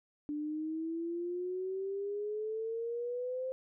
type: exponential sweep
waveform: sine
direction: up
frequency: 293.7 to 523.3 Hz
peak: -34 dBFS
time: 0.29-3.52 s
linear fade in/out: 0 ms
effects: none